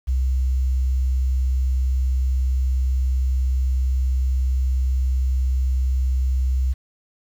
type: tone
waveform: sine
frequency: 64.5 Hz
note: C2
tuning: 24 cents flat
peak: -17 dBFS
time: 0.07-6.74 s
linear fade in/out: 20 ms
effects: 8-bit